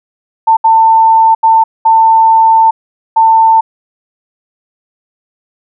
sine tone bursts at uneven times, 895 Hz, A5, 29 cents sharp, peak -3 dBFS, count 5, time 0.47-0.57 / 0.64-1.35 / 1.43-1.64 / 1.85-2.71 / 3.16-3.61 s, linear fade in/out 10 ms, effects none

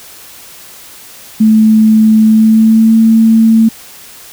sine tone with pitch glide, 218.4 to 224 Hz, A3 to A3, -13 to +31 cents, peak -3 dBFS, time 1.4-3.69 s, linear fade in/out 10 ms, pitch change +44 cents, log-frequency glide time 2.25-2.97 s, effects white hiss -34 dBFS RMS until 4.32 s

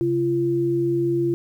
sine tone pair together, 135.92 / 342.5 Hz, C#3 / F4, -34 / -34 cents, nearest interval octave + major third, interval 1600 cents, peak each -26 / -19 dBFS, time 0.01-1.34 s, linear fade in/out 0 ms, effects 9-bit

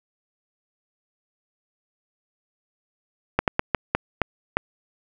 slowing click train, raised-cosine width 0.5 ms, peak -3 dBFS, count 7, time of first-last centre 3.39-4.57 s, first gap 88 ms, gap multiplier 1.32, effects none

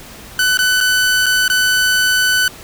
sawtooth tone with dropouts, 1500 Hz, F#6, 23 cents sharp, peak -8 dBFS, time 0.39-2.48 s, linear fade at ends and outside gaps 2 ms, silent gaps 0.573-0.589 / 0.805-0.809 / 1.26-1.264 / 1.48-1.499 s, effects pink hiss -36 dBFS RMS until 2.63 s

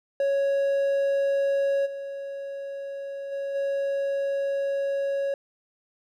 triangle tone with level steps, 554.4 Hz, C#5, in tune, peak -19 / -30 / -26 / -22 dBFS, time 0.2-5.34 s, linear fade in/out 2 ms, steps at 1.85 / 3.31 / 3.54 s, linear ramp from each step 20 ms, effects none

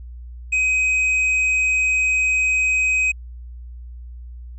sine tone with tanh clipping, 2520 Hz, D#7, 21 cents sharp, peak -17 dBFS, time 0.52-3.12 s, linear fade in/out 10 ms, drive 6 dB, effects added 60 Hz sine -33 dBFS peak until 4.58 s + resampled to 24000 Hz

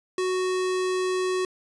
square tone, 370 Hz, F#4, in tune, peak -24 dBFS, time 0.18-1.45 s, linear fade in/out 2 ms, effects resampled to 22050 Hz

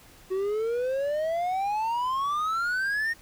triangle exponential sweep, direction up, 370 to 1864.7 Hz, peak -23 dBFS, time 0.3-3.14 s, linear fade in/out 20 ms, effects pink hiss -53 dBFS RMS until 3.21 s

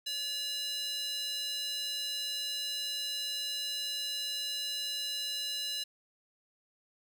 square tone with high-pass filter, 571 Hz, D5, 49 cents flat, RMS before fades -36 dBFS, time 0.06-5.84 s, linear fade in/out 10 ms, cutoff 3500 Hz, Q 7.1, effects none

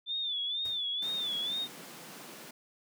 sine tone with vibrato, 3520 Hz, A7, in tune, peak -31 dBFS, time 0.06-1.68 s, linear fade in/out 50 ms, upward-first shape sine, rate 2.1 Hz, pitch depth 96 cents each way
pink noise with exponential decay, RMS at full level -48 dBFS, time 0.65-0.99 s, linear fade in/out 2 ms, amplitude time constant 73 ms
pink high-pass noise, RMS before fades -48 dBFS, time 1.02-2.51 s, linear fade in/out 5 ms, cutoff 150 Hz, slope 48 dB/octave
effects none

